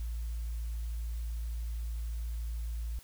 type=tone; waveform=sine; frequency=56.7 Hz; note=A#1; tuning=47 cents flat; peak=-32 dBFS; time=0-2.99 s; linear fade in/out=0 ms; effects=tanh soft clip ceiling -30 dBFS + white hiss -57 dBFS RMS until 3.03 s